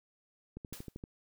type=click train; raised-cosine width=3 ms; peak=-30 dBFS; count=7; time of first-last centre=0.57-1.039 s; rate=12.8 Hz
type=noise with exponential decay; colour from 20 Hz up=white; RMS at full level=-44 dBFS; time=0.73-0.97 s; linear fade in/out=0 ms; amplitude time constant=52 ms
effects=none